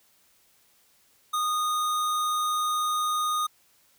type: tone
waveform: square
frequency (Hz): 1233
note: D#6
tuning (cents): -16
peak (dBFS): -25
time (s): 1.33-3.47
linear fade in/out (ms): 10
effects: white hiss -63 dBFS RMS until 3.98 s